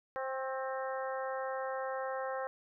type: harmonic tone with a mistuned harmonic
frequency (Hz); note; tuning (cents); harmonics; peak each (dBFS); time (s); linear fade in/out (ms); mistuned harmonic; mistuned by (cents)
263.4; C4; +12; 2 / 3 / 4 / 5 / 6 / 7; -37 / -41 / -43 / -45 / -47 / -48; 0.16-2.47; 0; 4; +24
effects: none